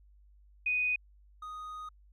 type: tone pair in turn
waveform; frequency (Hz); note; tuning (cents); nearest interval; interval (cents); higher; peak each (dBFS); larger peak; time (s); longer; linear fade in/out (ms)
sine / triangle; 2489 / 1244.5; D#7 / D#6; 0 / 0; octave; 1200; first; -27 / -38; first; 0.66-0.96 / 1.42-1.89; second; 5
effects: added 50 Hz sine -57 dBFS peak until 2.12 s